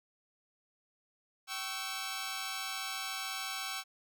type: chord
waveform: 10% pulse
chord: C# diminished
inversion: second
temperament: equal with one note detuned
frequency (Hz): 772.3 / 1108.7 / 1318.5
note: G5 / C#6 / E6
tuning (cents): -26 / 0 / 0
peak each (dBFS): -33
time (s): 1.47-3.84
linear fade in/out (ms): 50
effects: none